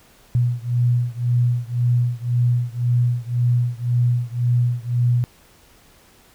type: beating tone pair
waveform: sine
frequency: 120.7 / 122.6 Hz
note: B2 / B2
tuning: -39 / -12 cents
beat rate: 1.9 Hz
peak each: -19 / -20 dBFS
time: 0.35-5.24 s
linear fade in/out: 0 ms
effects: pink hiss -52 dBFS RMS until 6.34 s